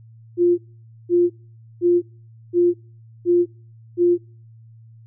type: tone bursts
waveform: sine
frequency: 350 Hz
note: F4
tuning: 4 cents sharp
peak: -12 dBFS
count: 6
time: 0.37-4.18 s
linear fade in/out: 50 ms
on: 210 ms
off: 510 ms
effects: noise-tail reverb RT60 0.5 s tail -24 dB re dry + added 113 Hz sine -43 dBFS peak until 5.06 s